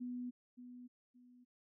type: tone with echo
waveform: sine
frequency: 246.9 Hz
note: B3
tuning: in tune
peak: -40 dBFS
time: 0-0.31 s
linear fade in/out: 20 ms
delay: 570 ms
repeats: 2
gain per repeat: -10 dB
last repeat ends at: 1.45 s
effects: none